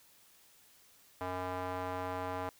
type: tone with band-pass filter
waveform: square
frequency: 91.5 Hz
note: F#2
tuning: 19 cents flat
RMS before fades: -38 dBFS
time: 1.21-2.49 s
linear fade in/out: 0 ms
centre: 890 Hz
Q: 1.5
effects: white hiss -63 dBFS RMS until 2.59 s